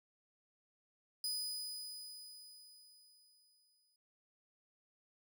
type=tone with exponential decay; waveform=sawtooth; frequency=4978 Hz; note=D#8; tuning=in tune; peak=-33 dBFS; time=1.24-3.96 s; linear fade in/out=2 ms; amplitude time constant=590 ms; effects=none